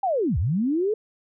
sine linear two-way sweep, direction down then up, 812 to 65.2 to 445.4 Hz, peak -20 dBFS, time 0.03-0.94 s, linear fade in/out 5 ms, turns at 0.38 s, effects none

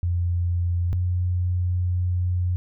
sine tone pair in turn, 87.31 / 89.61 Hz, F2 / F2, 0 / +45 cents, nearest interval unison, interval 45 cents, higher second, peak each -20 dBFS, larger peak neither, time 0.03-0.93 / 0.93-2.56 s, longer second, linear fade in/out 0 ms, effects none

